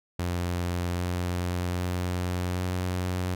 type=tone with pitch steps; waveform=sawtooth; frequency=88 / 88.97 / 89.95 / 90.95 Hz; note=F2 / F2 / F#2 / F#2; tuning=+14 / +33 / -48 / -29 cents; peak=-23 dBFS; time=0.19-3.35 s; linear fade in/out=5 ms; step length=790 ms; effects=none